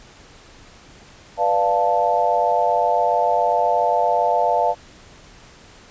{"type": "chord", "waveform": "sine", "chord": "B half-diminished seventh", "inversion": "none", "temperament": "equal with one note detuned", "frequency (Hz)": [493.9, 591.1, 698.5, 880], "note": ["B4", "D5", "F5", "A5"], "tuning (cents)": [0, 11, 0, 0], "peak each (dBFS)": [-24, -22, -19, -20], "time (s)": [1.37, 4.75], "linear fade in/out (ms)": 50, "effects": ["pink hiss -46 dBFS RMS until 5.9 s", "resampled to 16000 Hz"]}